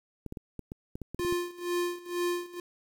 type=clicks; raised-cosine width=3 ms; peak=-25 dBFS; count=11; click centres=0.263 / 0.324 / 0.372 / 0.593 / 0.719 / 0.955 / 1.017 / 1.146 / 1.197 / 1.249 / 1.325 s
type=tone with tremolo; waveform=square; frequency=351 Hz; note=F4; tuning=9 cents sharp; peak=-27 dBFS; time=1.19-2.6 s; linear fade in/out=2 ms; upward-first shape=sine; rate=2.1 Hz; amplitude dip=90%
effects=9-bit